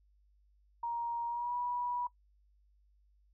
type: tone with pitch glide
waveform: sine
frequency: 940 to 973.7 Hz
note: A#5 to B5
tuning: +14 to -25 cents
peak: -33 dBFS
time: 0.83-2.07 s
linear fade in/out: 5 ms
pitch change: +61 cents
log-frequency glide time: 1.27-1.55 s
effects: noise-tail reverb RT60 0.1 s tail -20 dB re dry + added 50 Hz sine -65 dBFS peak until 3.33 s